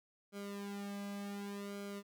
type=tone with flanger; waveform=sawtooth; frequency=201.3 Hz; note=G3; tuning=46 cents sharp; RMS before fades=-44 dBFS; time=0.32-2.03 s; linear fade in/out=50 ms; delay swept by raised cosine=1.1 to 2.2 ms; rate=0.67 Hz; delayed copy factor=-0.85; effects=none